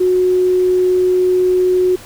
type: tone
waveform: sine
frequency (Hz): 366.1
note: F#4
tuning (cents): -18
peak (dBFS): -10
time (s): 0-1.96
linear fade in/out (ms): 10
effects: pink hiss -37 dBFS RMS until 2.05 s